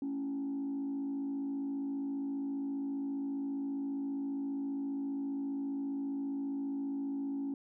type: tone with frequency modulation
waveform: sine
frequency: 277.2 Hz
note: C#4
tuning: in tune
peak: -32 dBFS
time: 0.02-7.54 s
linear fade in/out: 2 ms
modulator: 54.9 Hz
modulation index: 0.4
effects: tanh soft clip ceiling -31 dBFS